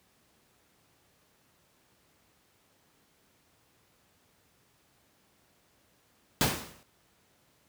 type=noise with exponential decay; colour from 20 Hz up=pink; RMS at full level=-22 dBFS; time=6.41-6.83 s; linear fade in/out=0 ms; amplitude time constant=91 ms; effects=pink hiss -67 dBFS RMS until 7.68 s + high-pass 80 Hz 12 dB/octave